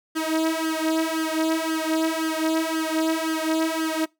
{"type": "tone with flanger", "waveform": "sawtooth", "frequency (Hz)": 320, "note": "D#4", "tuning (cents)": 49, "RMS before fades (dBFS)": -24, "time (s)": [0.15, 4.06], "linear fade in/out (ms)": 20, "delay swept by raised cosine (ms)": [0.62, 3.42], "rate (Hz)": 1.9, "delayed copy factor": 0.9, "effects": ["noise-tail reverb RT60 0.2 s tail -23 dB re dry"]}